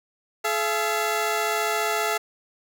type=tone pair together; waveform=15% pulse; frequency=427.9 / 679.2 Hz; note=A4 / F5; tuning=-48 / -48 cents; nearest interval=minor sixth; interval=800 cents; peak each=-19 dBFS; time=0.44-2.18 s; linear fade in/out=10 ms; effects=none